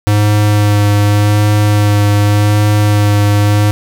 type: tone with vibrato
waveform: square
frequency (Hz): 103.83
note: G#2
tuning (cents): 0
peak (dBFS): -8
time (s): 0.07-3.71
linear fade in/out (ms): 0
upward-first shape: sine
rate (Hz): 0.86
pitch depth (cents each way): 15
effects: none